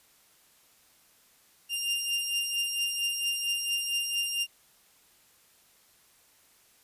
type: beating tone pair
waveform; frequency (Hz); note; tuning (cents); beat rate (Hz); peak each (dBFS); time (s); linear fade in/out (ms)
sawtooth; 2794 / 2798.4; F7 / F7; 0 / +3; 4.4; -31 / -26; 1.69-4.47; 50
effects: white hiss -62 dBFS RMS until 6.83 s + resampled to 32000 Hz